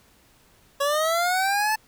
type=linear sweep; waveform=25% pulse; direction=up; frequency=554.4 to 879 Hz; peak=-17 dBFS; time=0.8-1.76 s; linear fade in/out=10 ms; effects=pink hiss -58 dBFS RMS until 1.87 s